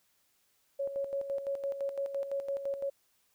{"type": "tone with tremolo", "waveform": "sine", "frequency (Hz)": 554.4, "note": "C#5", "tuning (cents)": 0, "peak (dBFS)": -30, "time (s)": [0.79, 2.9], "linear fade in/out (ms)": 10, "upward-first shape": "square", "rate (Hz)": 5.9, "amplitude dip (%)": 60, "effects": ["white hiss -72 dBFS RMS until 3.34 s"]}